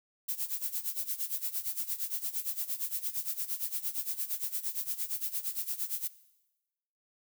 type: noise with tremolo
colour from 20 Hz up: violet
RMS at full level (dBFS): -32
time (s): 0.28-6.08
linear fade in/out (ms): 10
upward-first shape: sine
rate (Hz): 8.7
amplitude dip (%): 85
effects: noise-tail reverb RT60 1.0 s tail -18 dB re dry